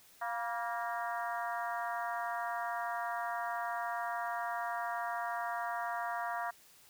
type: harmonic tone with a mistuned harmonic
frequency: 233.1 Hz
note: A#3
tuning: in tune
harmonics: 3 / 4 / 5 / 6 / 7 / 8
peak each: -38 / -40 / -42 / -44 / -45 / -46 dBFS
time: 0.21-6.51 s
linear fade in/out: 10 ms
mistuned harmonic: 4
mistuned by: +49 cents
effects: white hiss -61 dBFS RMS until 6.89 s